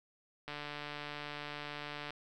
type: click train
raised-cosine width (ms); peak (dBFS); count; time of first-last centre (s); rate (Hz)
0.3; -26; 240; 0.48-2.106; 147
effects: none